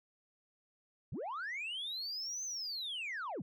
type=linear two-way sweep; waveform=sine; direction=up then down; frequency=78.5 to 6300 to 112.7 Hz; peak=-36 dBFS; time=1.12-3.42 s; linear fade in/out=5 ms; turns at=2.44 s; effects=tanh soft clip ceiling -36 dBFS